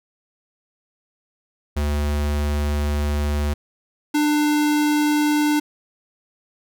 square tone pair in turn, 73.42 / 298.3 Hz, D2 / D4, 0 / +27 cents, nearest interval 2 octaves, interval 2427 cents, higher second, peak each -20 / -17 dBFS, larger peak second, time 1.76-3.54 / 4.14-5.6 s, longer first, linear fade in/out 10 ms, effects none

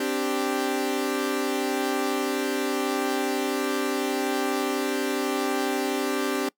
sawtooth chord, C suspended second, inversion none, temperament equal, 261.6 / 293.7 / 392 Hz, C4 / D4 / G4, 0 / 0 / 0 cents, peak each -25 / -25 / -24 dBFS, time 0-6.49 s, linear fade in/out 5 ms, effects noise-tail reverb RT60 0.1 s tail -23 dB re dry

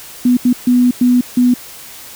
sine tone bursts at uneven times, 246.9 Hz, B3, in tune, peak -7 dBFS, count 5, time 0.25-0.37 / 0.45-0.53 / 0.67-0.91 / 1.01-1.21 / 1.37-1.54 s, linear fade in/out 5 ms, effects white hiss -34 dBFS RMS until 2.15 s

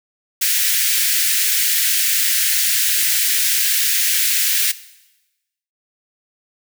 white high-pass noise, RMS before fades -17 dBFS, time 0.41-4.72 s, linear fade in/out 10 ms, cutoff 1600 Hz, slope 48 dB/octave, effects noise-tail reverb RT60 1.0 s tail -17 dB re dry

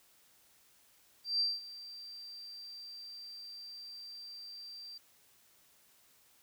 sine tone with ADSR envelope, 4699 Hz, D8, in tune, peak -27 dBFS, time 1.24-4.98 s, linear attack 160 ms, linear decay 200 ms, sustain -18 dB, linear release 6 ms, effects white hiss -66 dBFS RMS until 6.42 s

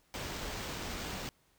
pink noise with sample-and-hold, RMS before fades -40 dBFS, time 0.14-1.29 s, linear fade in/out 0 ms, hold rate 11025 Hz, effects pink hiss -70 dBFS RMS until 1.58 s

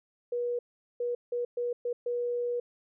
sine tone bursts at uneven times, 483 Hz, B4, 39 cents flat, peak -28 dBFS, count 6, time 0.32-0.59 / 1-1.15 / 1.32-1.45 / 1.57-1.73 / 1.85-1.93 / 2.06-2.6 s, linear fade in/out 5 ms, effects none

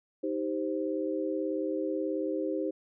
sine chord, C minor, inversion first, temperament just, 314 / 392.4 / 523.3 Hz, Eb4 / G4 / C5, +16 / +2 / 0 cents, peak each -32 / -34 / -34 dBFS, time 0.23-2.71 s, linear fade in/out 10 ms, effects none

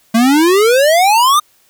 square exponential sweep, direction up, 220 to 1244.5 Hz, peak -8 dBFS, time 0.14-1.4 s, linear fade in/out 10 ms, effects white hiss -53 dBFS RMS until 1.69 s

